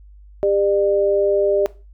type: tone pair together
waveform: sine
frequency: 399.8 / 599 Hz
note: G4 / D5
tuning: +34 / +34 cents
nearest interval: perfect fifth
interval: 700 cents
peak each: -17 dBFS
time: 0.43-1.66 s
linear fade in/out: 0 ms
effects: noise-tail reverb RT60 0.3 s tail -18 dB re dry + added 50 Hz sine -41 dBFS peak until 1.93 s